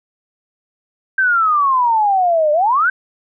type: exponential two-way sweep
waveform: sine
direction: down then up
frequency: 1580 to 587.3 to 1580 Hz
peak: -11 dBFS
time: 1.18-2.9 s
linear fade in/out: 5 ms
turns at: 2.52 s
effects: none